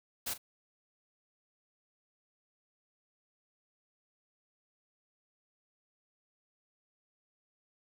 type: noise with echo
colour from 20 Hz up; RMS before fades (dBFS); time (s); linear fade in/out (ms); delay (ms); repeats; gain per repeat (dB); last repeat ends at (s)
white; -36; 0.26-0.34; 10; 40; 1; -14; 0.38
effects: none